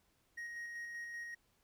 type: tone with tremolo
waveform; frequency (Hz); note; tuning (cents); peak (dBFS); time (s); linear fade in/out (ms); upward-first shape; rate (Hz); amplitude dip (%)
triangle; 1879; A#6; +13; -40; 0.37-1.35; 10; square; 5.2; 25
effects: pink hiss -75 dBFS RMS until 1.63 s